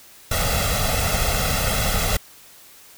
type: noise with comb filter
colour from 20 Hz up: pink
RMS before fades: -21 dBFS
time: 0.31-2.17 s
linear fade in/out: 5 ms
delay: 1.5 ms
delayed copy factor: +0.8
effects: white hiss -47 dBFS RMS until 2.97 s